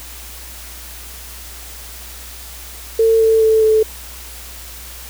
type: tone with pitch steps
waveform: sine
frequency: 450 / 445.3 / 440.7 / 436.2 Hz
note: A4 / A4 / A4 / A4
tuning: +39 / +21 / +3 / -15 cents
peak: -9 dBFS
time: 2.99-3.83 s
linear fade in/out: 5 ms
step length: 210 ms
effects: added 60 Hz sine -36 dBFS peak until 5.09 s + white hiss -35 dBFS RMS until 5.09 s